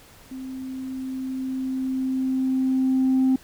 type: tone with level ramp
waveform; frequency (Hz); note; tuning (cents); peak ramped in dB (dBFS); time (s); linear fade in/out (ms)
sine; 261.6; C4; 0; -32 to -14; 0.31-3.36; 5
effects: tanh soft clip ceiling -14 dBFS + pink hiss -50 dBFS RMS until 3.43 s